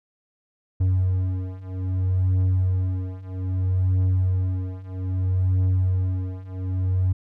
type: beating tone pair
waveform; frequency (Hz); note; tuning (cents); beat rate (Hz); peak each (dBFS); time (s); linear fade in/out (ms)
triangle; 92.5 / 93.12; F#2 / F#2; 0 / +12; 0.62; -22 / -20; 0.8-7.13; 10
effects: none